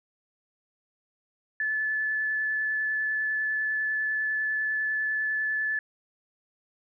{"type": "tone with vibrato", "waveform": "sine", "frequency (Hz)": 1734, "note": "A6", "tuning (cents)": -26, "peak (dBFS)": -25, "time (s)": [1.6, 5.79], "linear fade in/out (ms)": 2, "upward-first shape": "sine", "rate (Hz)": 10, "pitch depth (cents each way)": 8, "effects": []}